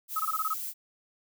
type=noise; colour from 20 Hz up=violet; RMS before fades=-36 dBFS; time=0.08-0.74 s; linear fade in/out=50 ms
type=tone bursts; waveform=sine; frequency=1275 Hz; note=D#6; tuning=42 cents sharp; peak=-26 dBFS; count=7; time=0.16-0.538 s; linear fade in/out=5 ms; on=36 ms; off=21 ms
effects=none